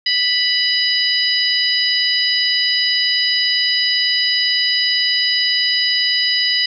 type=harmonic tone; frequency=987.8 Hz; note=B5; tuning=in tune; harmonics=2 / 3 / 4 / 5; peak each=-21 / -20 / -22 / -17 dBFS; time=0.06-6.66 s; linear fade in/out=5 ms; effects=none